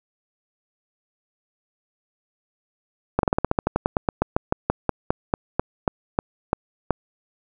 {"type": "slowing click train", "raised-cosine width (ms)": 1, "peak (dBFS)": -4, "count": 25, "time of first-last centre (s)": [3.19, 6.907], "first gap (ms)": 42, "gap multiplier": 1.1, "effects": []}